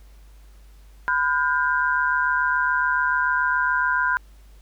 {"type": "tone cluster", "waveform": "sine", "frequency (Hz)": [1005, 1430, 1577], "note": ["B5", "F6", "G6"], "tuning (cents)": [30, 41, 10], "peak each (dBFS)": -23, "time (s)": [1.08, 4.17], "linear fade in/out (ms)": 0, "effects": ["added 50 Hz sine -45 dBFS peak until 4.61 s", "pink hiss -59 dBFS RMS until 4.61 s"]}